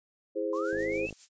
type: chord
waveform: sine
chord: E augmented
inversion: none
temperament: equal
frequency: 329.6 / 415.3 / 523.3 Hz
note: E4 / G#4 / B#4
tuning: 0 / 0 / 0 cents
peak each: -34 / -33 / -32 dBFS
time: 0.35-1.07 s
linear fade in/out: 20 ms
type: noise with tremolo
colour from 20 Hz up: violet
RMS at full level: -42 dBFS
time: 0.52-1.29 s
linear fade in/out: 50 ms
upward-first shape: sine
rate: 7.4 Hz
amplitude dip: 60%
type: linear sweep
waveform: sine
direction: up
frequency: 1006 to 2700 Hz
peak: -35 dBFS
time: 0.53-1.1 s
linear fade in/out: 2 ms
type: click train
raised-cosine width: 2 ms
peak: -30 dBFS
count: 22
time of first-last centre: 0.73-1.127 s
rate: 52.9 Hz
effects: resampled to 16000 Hz